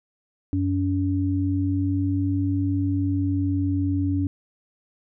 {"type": "tone pair together", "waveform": "sine", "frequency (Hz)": [94.47, 283.1], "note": ["F#2", "C#4"], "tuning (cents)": [37, 37], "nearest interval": "octave + perfect fifth", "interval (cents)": 1900, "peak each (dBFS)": [-23, -23], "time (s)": [0.53, 4.27], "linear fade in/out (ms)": 0, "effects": []}